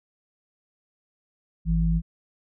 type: tone pair together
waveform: sine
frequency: 52.18 / 164.81 Hz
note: G#1 / E3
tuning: +9 / 0 cents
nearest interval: octave + minor sixth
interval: 1991 cents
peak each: -22 dBFS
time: 1.65-2.02 s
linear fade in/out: 50 ms
effects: none